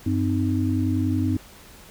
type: tone cluster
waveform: sine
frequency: 96.4 / 256.6 / 307.2 Hz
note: G2 / C4 / D#4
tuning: -28 / -34 / -22 cents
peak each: -23 / -24 / -26 dBFS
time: 0.06-1.37 s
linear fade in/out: 5 ms
effects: pink hiss -47 dBFS RMS until 1.9 s